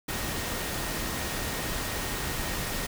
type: tone in noise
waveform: sine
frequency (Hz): 1862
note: A#6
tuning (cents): -2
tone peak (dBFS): -43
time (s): 0.08-2.87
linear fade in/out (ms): 10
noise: pink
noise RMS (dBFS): -32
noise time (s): 0.08-2.87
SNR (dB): -14
effects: none